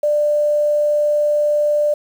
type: tone with quantisation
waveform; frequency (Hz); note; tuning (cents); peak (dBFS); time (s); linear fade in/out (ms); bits
sine; 593; D5; +17; -13; 0.03-1.94; 5; 7
effects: none